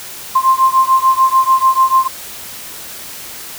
sine beating tone pair, 1049 / 1055.8 Hz, C6 / C6, +4 / +15 cents, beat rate 6.8 Hz, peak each -11 / -12 dBFS, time 0.35-2.08 s, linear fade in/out 10 ms, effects white hiss -30 dBFS RMS until 3.58 s

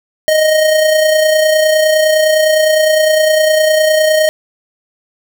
square tone with amplitude modulation, 622.3 Hz, D#5, in tune, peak -7 dBFS, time 0.28-4.29 s, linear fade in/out 0 ms, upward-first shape sine, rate 29.8 Hz, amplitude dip 40%, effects none

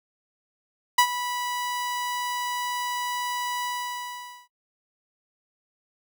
sawtooth tone with ADSR envelope, 982 Hz, B5, 10 cents flat, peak -10 dBFS, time 0.98-4.48 s, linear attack 7 ms, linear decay 75 ms, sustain -14 dB, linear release 840 ms, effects noise-tail reverb RT60 0.1 s tail -21 dB re dry

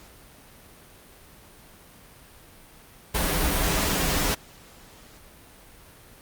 pink noise with comb filter, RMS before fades -24 dBFS, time 3.14-4.35 s, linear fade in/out 10 ms, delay 8.6 ms, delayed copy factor -0.7, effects pink hiss -50 dBFS RMS until 6.21 s + Opus 48 kbps

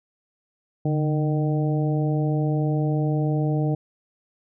harmonic tone with a mistuned harmonic, 153.6 Hz, D#3, 22 cents flat, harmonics 1 / 2 / 3 / 4 / 5, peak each -21 / -27 / -31 / -33 / -35 dBFS, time 0.85-3.75 s, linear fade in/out 5 ms, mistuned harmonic 1, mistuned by -71 cents, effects none

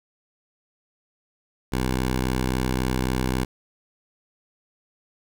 10% pulse tone, 63.7 Hz, C2, 46 cents flat, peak -14 dBFS, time 1.72-3.45 s, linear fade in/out 10 ms, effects none

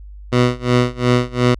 15% pulse tone with tremolo, 123.47 Hz, B2, in tune, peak -4 dBFS, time 0.32-1.55 s, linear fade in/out 10 ms, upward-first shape sine, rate 2.8 Hz, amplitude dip 95%, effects added 50 Hz sine -33 dBFS peak until 1.59 s + low-pass 5000 Hz 12 dB/octave

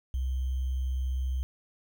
sine tone with sample-and-hold, 64.6 Hz, C2, 21 cents flat, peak -27 dBFS, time 0.14-1.43 s, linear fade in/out 0 ms, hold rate 3150 Hz, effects none

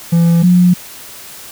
triangle / sine tone pair in turn, 168.8 / 178.84 Hz, E3 / F3, +41 / +41 cents, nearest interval minor second, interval 100 cents, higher second, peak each -5 dBFS, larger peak neither, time 0.12-0.43 / 0.43-0.74 s, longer neither, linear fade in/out 10 ms, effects white hiss -33 dBFS RMS until 1.51 s

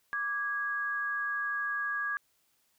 sine tone pair together, 1171.4 / 1652 Hz, D6 / G#6, -5 / -10 cents, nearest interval tritone, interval 595 cents, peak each -36 / -31 dBFS, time 0.13-2.17 s, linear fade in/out 0 ms, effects white hiss -72 dBFS RMS until 2.78 s

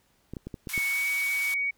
clicks, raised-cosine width 3 ms, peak -23 dBFS, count 6, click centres 0.336 / 0.368 / 0.47 / 0.542 / 0.672 / 0.778 s
white band-pass noise, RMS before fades -38 dBFS, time 0.69-1.54 s, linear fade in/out 0 ms, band 850 to 16000 Hz, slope 48 dB/octave
sine tone with pitch glide, 2221 to 2246 Hz, C#7 to C#7, +3 to +22 cents, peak -25 dBFS, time 0.73-1.71 s, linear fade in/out 10 ms, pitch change +19 cents, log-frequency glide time 0.88-1.01 s
effects pink hiss -67 dBFS RMS until 1.77 s

